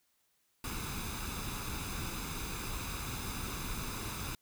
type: noise with comb filter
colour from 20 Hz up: pink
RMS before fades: -39 dBFS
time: 0.64-4.35 s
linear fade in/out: 2 ms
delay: 0.8 ms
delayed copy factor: +0.6
effects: white hiss -75 dBFS RMS until 4.41 s